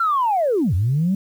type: linear two-way sweep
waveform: sine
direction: down then up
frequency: 1388 to 82.8 to 200 Hz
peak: -15 dBFS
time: 0-1.15 s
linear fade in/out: 5 ms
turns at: 0.74 s
effects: tanh soft clip ceiling -11 dBFS + 8-bit